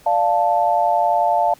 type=chord; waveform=sine; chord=D minor; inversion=none; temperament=equal; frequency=587.3 / 698.5 / 880 Hz; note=D5 / F5 / A5; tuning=0 / 0 / 0 cents; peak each=-22 / -17 / -18 dBFS; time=0.06-1.54 s; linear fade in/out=5 ms; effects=pink hiss -49 dBFS RMS until 1.59 s